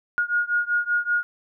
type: beating tone pair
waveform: sine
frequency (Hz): 1432 / 1437.2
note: F6 / F6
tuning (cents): +43 / +49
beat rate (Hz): 5.2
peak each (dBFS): -23 / -24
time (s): 0.18-1.23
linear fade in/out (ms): 0
effects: none